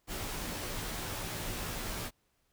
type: noise with comb filter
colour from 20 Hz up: pink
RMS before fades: -38 dBFS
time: 0.07-2.11 s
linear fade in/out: 50 ms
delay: 15 ms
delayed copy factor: -0.6
effects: pink hiss -75 dBFS RMS until 2.52 s